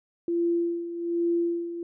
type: tone with tremolo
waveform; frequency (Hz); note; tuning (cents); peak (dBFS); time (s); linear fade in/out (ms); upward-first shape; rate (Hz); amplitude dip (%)
sine; 341.5; F4; -39; -21; 0.28-1.83; 2; sine; 1.2; 70
effects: none